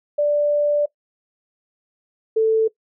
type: tone pair in turn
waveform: sine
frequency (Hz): 587.3 / 442.7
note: D5 / A4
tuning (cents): 0 / +11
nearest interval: perfect fourth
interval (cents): 489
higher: first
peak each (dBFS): -15 / -13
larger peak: second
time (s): 0.18-0.86 / 2.36-2.68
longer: first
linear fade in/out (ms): 10
effects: noise-tail reverb RT60 0.1 s tail -20 dB re dry